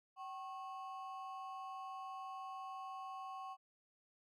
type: ring-modulated tone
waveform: triangle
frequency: 927 Hz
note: A#5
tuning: 10 cents flat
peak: -40 dBFS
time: 0.16-3.57 s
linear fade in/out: 50 ms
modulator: 163 Hz
effects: none